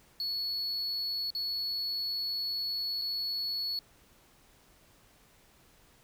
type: tone with dropouts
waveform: triangle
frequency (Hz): 4395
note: C#8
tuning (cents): -16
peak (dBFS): -30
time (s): 0.2-3.79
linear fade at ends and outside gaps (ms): 1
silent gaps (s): 1.304-1.35 / 3.015-3.019
effects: pink hiss -62 dBFS RMS until 6.03 s

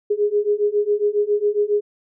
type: beating tone pair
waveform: sine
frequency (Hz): 410.6 / 417.9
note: G#4 / G#4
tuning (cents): -20 / +11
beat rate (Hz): 7.3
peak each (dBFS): -20 / -19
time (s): 0.1-1.81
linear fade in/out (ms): 10
effects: none

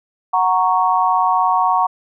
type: chord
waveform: sine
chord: F# major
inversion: none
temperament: equal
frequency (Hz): 740 / 932.3 / 1108.7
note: F#5 / A#5 / C#6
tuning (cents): 0 / 0 / 0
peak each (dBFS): -17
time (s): 0.33-1.87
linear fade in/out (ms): 10
effects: none

